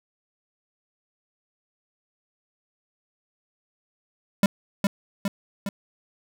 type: tone with echo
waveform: square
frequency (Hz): 199.1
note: G3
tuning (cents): +27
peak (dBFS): -15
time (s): 4.43-4.46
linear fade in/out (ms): 2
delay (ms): 410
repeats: 3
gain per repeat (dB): -4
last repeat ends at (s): 5.69
effects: none